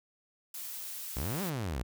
blue noise, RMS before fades -41 dBFS, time 0.54-1.5 s, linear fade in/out 5 ms
sawtooth exponential two-way sweep, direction up then down, 54 to 207.7 to 54 Hz, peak -29 dBFS, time 1.16-1.83 s, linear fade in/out 10 ms, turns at 1.42 s
effects none

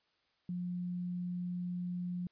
sine tone, 177.9 Hz, F3, 32 cents sharp, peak -35 dBFS, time 0.49-2.27 s, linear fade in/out 2 ms, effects white hiss -75 dBFS RMS until 2.31 s + resampled to 11025 Hz

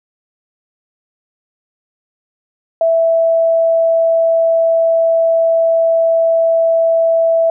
sine tone, 659.3 Hz, E5, in tune, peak -9 dBFS, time 2.81-7.5 s, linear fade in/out 2 ms, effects none

